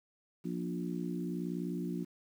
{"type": "harmonic tone with a mistuned harmonic", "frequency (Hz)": 59.3, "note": "A#1", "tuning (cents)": 30, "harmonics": [3, 4, 5, 6], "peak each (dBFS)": [-37, -41, -40, -43], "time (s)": [0.44, 2.05], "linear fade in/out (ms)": 20, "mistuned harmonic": 3, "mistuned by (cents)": -18, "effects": ["10-bit"]}